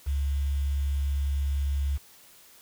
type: tone with quantisation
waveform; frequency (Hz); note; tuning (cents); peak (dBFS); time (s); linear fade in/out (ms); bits
sine; 70; C#2; +18; -24; 0.06-1.98; 20; 8
effects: white hiss -54 dBFS RMS until 2.61 s